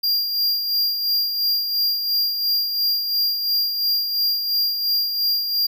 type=tone with tremolo; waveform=square; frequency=4785 Hz; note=D8; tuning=32 cents sharp; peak=-17 dBFS; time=0.03-5.67 s; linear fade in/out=10 ms; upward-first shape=sine; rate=2.9 Hz; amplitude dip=50%; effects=none